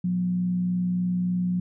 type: tone with frequency modulation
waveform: sine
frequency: 180 Hz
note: F#3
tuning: 47 cents flat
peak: -22 dBFS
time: 0.04-1.6 s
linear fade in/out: 5 ms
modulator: 63.4 Hz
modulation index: 0.25
effects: none